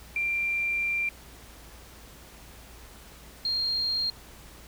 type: tone pair in turn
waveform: sine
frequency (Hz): 2370 / 4215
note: D7 / C8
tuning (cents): +15 / +12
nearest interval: minor seventh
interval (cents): 997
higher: second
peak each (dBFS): -25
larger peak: neither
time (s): 0.16-1.09 / 3.45-4.1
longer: first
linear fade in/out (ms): 2
effects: added 58 Hz sine -51 dBFS peak until 4.67 s + pink hiss -50 dBFS RMS until 4.67 s